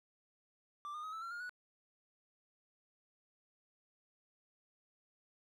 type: tone with pitch steps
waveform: triangle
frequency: 1174.7 / 1219.6 / 1266.3 / 1314.8 / 1365.1 / 1417.3 / 1471.5 Hz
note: D6 / D#6 / D#6 / E6 / F6 / F6 / F#6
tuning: 0 / -35 / +30 / -5 / -40 / +25 / -10 cents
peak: -40 dBFS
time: 0.85-1.494 s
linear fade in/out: 0 ms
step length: 92 ms
effects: none